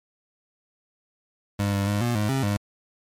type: tone with pitch steps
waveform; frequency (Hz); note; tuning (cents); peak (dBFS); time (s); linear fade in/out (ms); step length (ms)
25% pulse; 101 / 99.6 / 102.6 / 120 / 105.2 / 134.3 / 102.1; G#2 / G2 / G#2 / B2 / G#2 / C3 / G#2; -48 / +28 / -21 / -49 / +23 / +46 / -29; -18; 1.59-2.57; 5; 140
effects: MP3 64 kbps